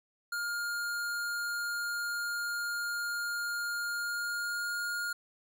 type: tone with pitch glide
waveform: square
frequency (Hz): 1413 to 1422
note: F6 to F6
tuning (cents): +20 to +31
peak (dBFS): -33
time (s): 0.32-5.13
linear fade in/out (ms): 5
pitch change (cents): +11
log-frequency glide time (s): 3.81-4.84
effects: none